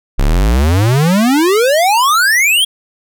square exponential sweep, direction up, 31.26 to 3322 Hz, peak -9 dBFS, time 0.18-2.65 s, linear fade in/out 10 ms, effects none

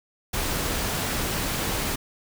pink noise, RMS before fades -27 dBFS, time 0.33-1.96 s, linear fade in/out 10 ms, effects none

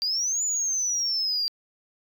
sine exponential two-way sweep, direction up then down, 4699 to 7040 to 4699 Hz, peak -22 dBFS, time 0.02-1.48 s, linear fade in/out 0 ms, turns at 0.43 s, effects tanh soft clip ceiling -20 dBFS

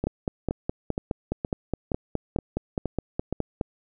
two click trains, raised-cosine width 2 ms, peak -13 / -12 dBFS, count 8 / 18, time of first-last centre 0.04-3.326 / 0.07-3.612 s, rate 2.13 / 4.8 Hz, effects none

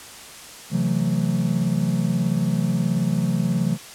triangle chord, F# half-diminished seventh, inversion second, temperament just, 133.2 / 166.5 / 185 / 222 Hz, C3 / E3 / F#3 / A3, +31 / +18 / 0 / +16 cents, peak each -24 / -21 / -22 / -24 dBFS, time 0.7-3.78 s, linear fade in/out 50 ms, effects white hiss -40 dBFS RMS until 3.94 s + low-pass 10000 Hz 12 dB/octave

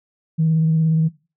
sine tone with vibrato, 160 Hz, D#3, 49 cents sharp, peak -13 dBFS, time 0.38-1.09 s, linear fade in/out 20 ms, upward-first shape triangle, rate 17 Hz, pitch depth 33 cents each way, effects noise-tail reverb RT60 0.3 s tail -19 dB re dry + tanh soft clip ceiling -9 dBFS

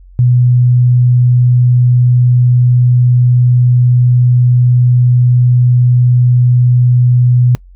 sine tone, 123.47 Hz, B2, in tune, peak -5 dBFS, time 0.19-7.55 s, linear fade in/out 0 ms, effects noise-tail reverb RT60 0.1 s tail -24 dB re dry + added 45 Hz sine -35 dBFS peak until 7.75 s

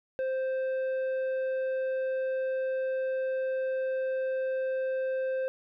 sine tone with tanh clipping, 523.3 Hz, C5, in tune, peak -29 dBFS, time 0.19-5.48 s, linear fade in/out 0 ms, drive 7 dB, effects none

